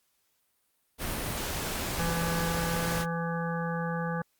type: noise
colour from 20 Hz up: pink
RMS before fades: -33 dBFS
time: 0.98-3.06 s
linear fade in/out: 50 ms
type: harmonic tone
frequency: 167.8 Hz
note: E3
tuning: 31 cents sharp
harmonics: 1 / 3 / 5 / 7 / 9 / 10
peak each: -31 / -36 / -38 / -39 / -41 / -41 dBFS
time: 1.99-4.22 s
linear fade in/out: 5 ms
effects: white hiss -73 dBFS RMS until 4.39 s + Opus 48 kbps